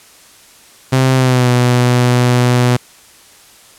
sawtooth tone with pitch glide, 130.81 to 123.47 Hz, C3 to B2, 0 to 0 cents, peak -5 dBFS, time 0.92-2.77 s, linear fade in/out 10 ms, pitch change -100 cents, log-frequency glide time 1.15-1.49 s, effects white hiss -43 dBFS RMS until 3.78 s + low-pass 11000 Hz 12 dB/octave

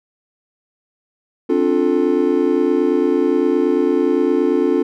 triangle chord, D minor seventh, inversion third, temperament just, 264.3 / 293.7 / 352.4 / 440.5 Hz, C4 / D4 / F4 / A4, +18 / 0 / +16 / +2 cents, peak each -18 / -17 / -16 / -17 dBFS, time 1.49-4.83 s, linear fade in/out 10 ms, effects none

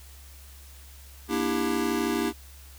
square chord, E half-diminished seventh, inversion second, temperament just, 237.3 / 296.7 / 329.6 / 395.6 Hz, Bb3 / D4 / E4 / G4, +31 / +18 / 0 / +16 cents, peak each -31 dBFS, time 1.28-2.33 s, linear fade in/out 50 ms, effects added 68 Hz sine -46 dBFS peak until 2.78 s + white hiss -52 dBFS RMS until 2.78 s

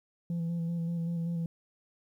sine tone with vibrato, 168.6 Hz, E3, 39 cents sharp, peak -27 dBFS, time 0.3-1.46 s, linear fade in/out 2 ms, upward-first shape square, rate 5.2 Hz, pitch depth 21 cents each way, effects tanh soft clip ceiling -29 dBFS + 11-bit

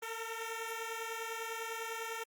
10% pulse beating tone pair, 450 / 460 Hz, A4 / A#4, +39 / -23 cents, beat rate 10 Hz, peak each -32 / -35 dBFS, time 0.02-2.24 s, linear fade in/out 10 ms, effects Opus 24 kbps

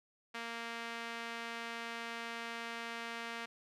sawtooth tone with band-pass filter, 231.9 Hz, A#3, 9 cents flat, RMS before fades -43 dBFS, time 0.34-3.46 s, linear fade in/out 10 ms, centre 2100 Hz, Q 0.97, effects none

